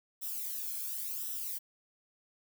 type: noise with flanger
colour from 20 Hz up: violet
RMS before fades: -38 dBFS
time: 0.21-1.59 s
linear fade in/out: 20 ms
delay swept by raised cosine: 0.44 to 1.07 ms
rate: 0.93 Hz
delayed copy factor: -0.75
effects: none